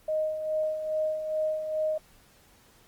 sine tone with tremolo, 622 Hz, D#5, 1 cent flat, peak -24 dBFS, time 0.08-1.98 s, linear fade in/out 5 ms, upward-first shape sine, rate 2.4 Hz, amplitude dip 55%, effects pink hiss -59 dBFS RMS until 2.87 s + Opus 24 kbps

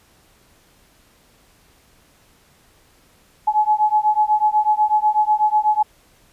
sine beating tone pair, 847 / 855.1 Hz, G#5 / A5, +34 / -50 cents, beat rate 8.1 Hz, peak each -17 dBFS, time 3.47-5.83 s, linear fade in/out 10 ms, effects pink hiss -55 dBFS RMS until 6.32 s + resampled to 32000 Hz

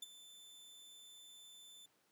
sawtooth tone with ADSR envelope, 3532 Hz, A7, 6 cents sharp, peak -39 dBFS, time 0.02-1.86 s, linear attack 6 ms, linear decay 22 ms, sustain -14 dB, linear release 5 ms, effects pink hiss -75 dBFS RMS until 2.11 s + high-pass 200 Hz 12 dB/octave

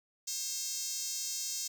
5% pulse tone with high-pass filter, 536 Hz, C5, 42 cents sharp, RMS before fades -37 dBFS, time 0.27-1.68 s, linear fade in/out 10 ms, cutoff 6500 Hz, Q 1.7, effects none

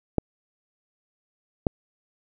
clicks, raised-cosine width 2 ms, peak -7 dBFS, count 2, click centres 0.183 / 1.668 s, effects none

